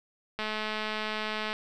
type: click train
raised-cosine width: 0.3 ms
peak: -17 dBFS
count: 246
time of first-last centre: 0.39-1.53 s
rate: 215 Hz
effects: none